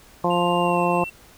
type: harmonic tone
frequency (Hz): 175.2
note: F3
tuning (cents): +6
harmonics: 1 / 2 / 3 / 4 / 5 / 6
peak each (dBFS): -25 / -25 / -25 / -25 / -25 / -25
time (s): 0.24-1.04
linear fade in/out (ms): 2
type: tone with pitch glide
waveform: triangle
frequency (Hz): 2794 to 2699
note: F7 to E7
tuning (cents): 0 to +40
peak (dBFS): -29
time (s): 0.3-1.1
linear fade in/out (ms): 10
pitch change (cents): -60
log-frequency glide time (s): 0.62-0.79
effects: pink hiss -50 dBFS RMS until 1.37 s